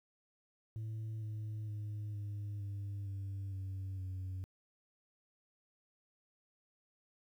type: tone with pitch steps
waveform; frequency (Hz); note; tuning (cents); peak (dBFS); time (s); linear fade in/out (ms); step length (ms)
sine; 110 / 107.49 / 105.03 / 102.63 / 100.29 / 98 / 95.76 / 93.57; A2 / A2 / G#2 / G#2 / G2 / G2 / G2 / F#2; 0 / -40 / +20 / -20 / +40 / 0 / -40 / +20; -36; 0.76-4.44; 0; 460
effects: tanh soft clip ceiling -38 dBFS + 12-bit